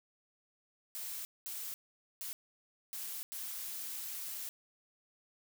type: noise bursts at uneven times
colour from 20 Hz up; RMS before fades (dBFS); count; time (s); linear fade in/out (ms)
blue; -42; 5; 0.95-1.25 / 1.46-1.74 / 2.21-2.33 / 2.93-3.23 / 3.32-4.49; 0
effects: none